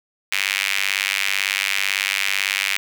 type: tone with high-pass filter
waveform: sawtooth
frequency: 98 Hz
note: G2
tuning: in tune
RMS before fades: -22 dBFS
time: 0.32-2.77 s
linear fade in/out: 0 ms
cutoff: 2300 Hz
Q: 3
effects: none